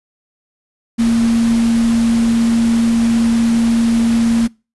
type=tone in noise; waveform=sine; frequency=230.7 Hz; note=A#3; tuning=18 cents flat; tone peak=-10 dBFS; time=0.98-4.48 s; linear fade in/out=20 ms; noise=pink; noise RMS=-27 dBFS; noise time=0.98-4.48 s; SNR=+14 dB; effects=noise-tail reverb RT60 0.3 s tail -25 dB re dry + resampled to 24000 Hz